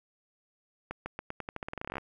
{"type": "accelerating click train", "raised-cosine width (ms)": 0.5, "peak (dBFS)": -21, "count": 20, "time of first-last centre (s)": [0.91, 1.982], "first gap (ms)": 150, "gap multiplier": 0.87, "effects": ["10-bit"]}